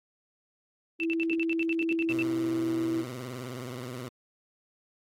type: tone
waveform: sine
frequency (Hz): 329.6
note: E4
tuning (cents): 0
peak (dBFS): -26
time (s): 0.99-3.05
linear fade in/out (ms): 50
type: tone bursts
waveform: sine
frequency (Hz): 2662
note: E7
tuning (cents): +16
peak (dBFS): -29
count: 13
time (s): 1-2.223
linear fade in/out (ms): 0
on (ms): 35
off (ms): 64
type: tone with vibrato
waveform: 15% pulse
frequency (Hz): 125.1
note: B2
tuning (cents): +23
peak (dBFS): -30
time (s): 2.09-4.09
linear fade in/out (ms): 10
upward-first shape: sine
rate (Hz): 19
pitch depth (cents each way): 96
effects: AAC 48 kbps